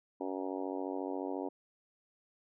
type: harmonic tone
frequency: 94.2 Hz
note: F#2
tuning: 32 cents sharp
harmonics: 3 / 4 / 5 / 6 / 7 / 8 / 9 / 10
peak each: -39 / -41 / -43 / -45 / -46 / -47 / -48 / -49 dBFS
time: 0.2-1.49 s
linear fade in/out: 10 ms
effects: none